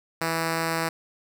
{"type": "tone", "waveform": "5% pulse", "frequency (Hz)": 163.9, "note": "E3", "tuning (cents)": -10, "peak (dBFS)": -13, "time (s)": [0.21, 0.89], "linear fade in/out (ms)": 5, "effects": []}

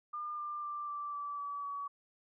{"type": "tone with pitch steps", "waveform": "sine", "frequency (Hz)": [1204, 1192.2, 1180.6, 1169, 1157.6, 1146.3, 1135.1], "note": ["D6", "D6", "D6", "D6", "D6", "D6", "C#6"], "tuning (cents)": [43, 26, 9, -8, -25, -42, 41], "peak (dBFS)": -37, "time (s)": [0.13, 1.88], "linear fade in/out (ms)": 10, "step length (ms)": 250, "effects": []}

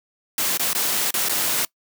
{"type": "noise with dropouts", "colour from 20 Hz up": "white", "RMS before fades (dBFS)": -22, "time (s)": [0.38, 1.65], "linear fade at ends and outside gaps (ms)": 2, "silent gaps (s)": [[0.574, 0.595], [0.732, 0.749], [1.107, 1.14], [1.287, 1.294]], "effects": ["noise-tail reverb RT60 0.1 s tail -23 dB re dry", "high-pass 150 Hz 12 dB/octave"]}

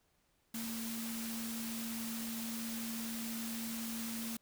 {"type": "tone in noise", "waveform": "sine", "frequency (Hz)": 228, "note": "A#3", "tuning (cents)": -38, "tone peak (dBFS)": -40, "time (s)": [0.54, 4.37], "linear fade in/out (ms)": 5, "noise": "white", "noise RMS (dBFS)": -44, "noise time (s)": [0.54, 4.37], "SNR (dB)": 1, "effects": ["pink hiss -75 dBFS RMS until 4.41 s"]}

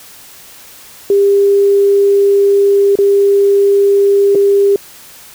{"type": "tone with dropouts", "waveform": "sine", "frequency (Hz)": 399.9, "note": "G4", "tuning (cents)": 35, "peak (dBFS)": -6, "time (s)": [1.1, 4.76], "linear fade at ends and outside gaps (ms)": 2, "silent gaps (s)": [[2.955, 2.987], [4.35, 4.354]], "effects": ["white hiss -37 dBFS RMS until 5.34 s"]}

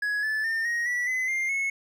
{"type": "tone with pitch steps", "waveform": "triangle", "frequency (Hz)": [1676, 1741.1, 1808.8, 1879.1, 1952.1, 2028, 2107, 2189], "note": ["G#6", "A6", "A6", "A#6", "B6", "B6", "C7", "C#7"], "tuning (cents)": [15, -19, 47, 13, -21, 45, 12, -22], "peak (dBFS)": -23, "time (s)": [0.02, 1.7], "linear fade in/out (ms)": 5, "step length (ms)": 210, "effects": []}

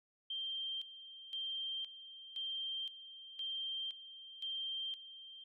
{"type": "tone with tremolo", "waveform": "sine", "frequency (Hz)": 3159, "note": "G7", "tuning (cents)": 13, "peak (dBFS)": -38, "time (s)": [0.3, 5.44], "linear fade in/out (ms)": 5, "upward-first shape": "square", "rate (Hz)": 0.97, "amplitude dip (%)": 75, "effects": []}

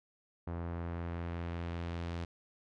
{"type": "tone with low-pass filter sweep", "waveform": "sawtooth", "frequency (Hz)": 85.2, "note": "F2", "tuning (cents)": -42, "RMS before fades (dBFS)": -39, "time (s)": [0.47, 2.25], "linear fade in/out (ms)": 5, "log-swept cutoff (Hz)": [1200, 4600], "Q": 0.91, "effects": []}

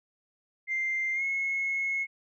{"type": "tone with pitch glide", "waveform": "sine", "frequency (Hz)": [2093, 2176], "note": ["C7", "C#7"], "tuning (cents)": [0, -33], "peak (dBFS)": -26, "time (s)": [0.67, 2.07], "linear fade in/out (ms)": 50, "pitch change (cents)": 67, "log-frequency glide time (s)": [1.14, 1.23], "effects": ["tanh soft clip ceiling -22 dBFS"]}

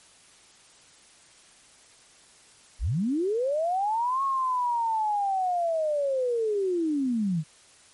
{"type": "linear two-way sweep", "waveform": "sine", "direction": "up then down", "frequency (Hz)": [30.76, 1100, 146.5], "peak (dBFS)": -23, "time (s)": [2.79, 7.44], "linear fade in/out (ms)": 50, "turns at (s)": 4.23, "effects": ["white hiss -55 dBFS RMS until 7.93 s", "MP3 48 kbps"]}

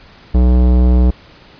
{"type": "tone with tanh clipping", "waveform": "sine", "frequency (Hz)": 61.74, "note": "B1", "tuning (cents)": 0, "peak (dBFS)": -9, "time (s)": [0.34, 1.11], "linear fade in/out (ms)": 10, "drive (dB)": 18, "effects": ["pink hiss -42 dBFS RMS until 1.59 s", "resampled to 11025 Hz"]}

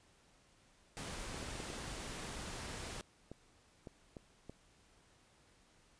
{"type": "noise", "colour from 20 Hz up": "pink", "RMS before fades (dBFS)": -45, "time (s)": [0.97, 3.01], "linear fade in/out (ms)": 0}
{"type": "clicks", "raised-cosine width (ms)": 2, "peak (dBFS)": -34, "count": 9, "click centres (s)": [1.344, 1.428, 1.554, 1.602, 1.702, 3.316, 3.872, 4.168, 4.496]}
{"effects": ["pink hiss -68 dBFS RMS until 5.99 s", "resampled to 22050 Hz"]}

